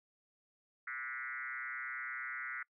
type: tone with frequency modulation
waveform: sine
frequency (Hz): 1710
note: A6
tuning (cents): -50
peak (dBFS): -39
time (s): 0.87-2.63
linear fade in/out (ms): 5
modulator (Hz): 129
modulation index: 3.1
effects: noise-tail reverb RT60 0.1 s tail -24 dB re dry